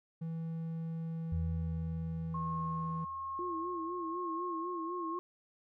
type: tone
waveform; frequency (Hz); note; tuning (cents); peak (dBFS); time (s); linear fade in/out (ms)
triangle; 163.7; E3; -12; -34; 0.21-3.05; 10
type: tone with exponential decay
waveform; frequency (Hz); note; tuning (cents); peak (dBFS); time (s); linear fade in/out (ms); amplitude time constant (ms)
sine; 83; E2; +12; -31; 1.32-4.18; 5; 620
type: tone with tremolo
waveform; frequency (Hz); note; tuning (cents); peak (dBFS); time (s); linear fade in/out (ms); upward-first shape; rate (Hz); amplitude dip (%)
sine; 1080; C#6; -45; -36; 2.34-5.19; 5; sine; 1.1; 25
type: tone with vibrato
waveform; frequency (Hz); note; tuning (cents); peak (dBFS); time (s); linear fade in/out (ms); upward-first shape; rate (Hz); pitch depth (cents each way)
sine; 341.8; F4; -37; -38; 3.39-5.19; 0; sine; 4; 93
effects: none